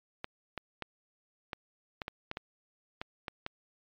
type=clicks; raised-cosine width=0.3 ms; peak=-20 dBFS; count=11; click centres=0.244 / 0.577 / 0.823 / 1.532 / 2.018 / 2.081 / 2.314 / 2.371 / 3.015 / 3.282 / 3.464 s; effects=low-pass 5000 Hz 12 dB/octave + MP3 96 kbps